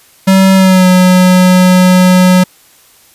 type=tone with pitch glide; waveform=square; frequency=191.2 to 183.09 Hz; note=G3 to F#3; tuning=-43 to -18 cents; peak=-4 dBFS; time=0.27-2.44 s; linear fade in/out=10 ms; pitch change=-75 cents; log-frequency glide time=0.55-0.87 s; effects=white hiss -44 dBFS RMS until 3.14 s + resampled to 32000 Hz